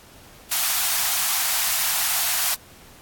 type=high-pass noise; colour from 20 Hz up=white; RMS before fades=-22 dBFS; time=0.51-2.55 s; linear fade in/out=10 ms; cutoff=660 Hz; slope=96 dB/octave; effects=pink hiss -48 dBFS RMS until 3.01 s + AAC 64 kbps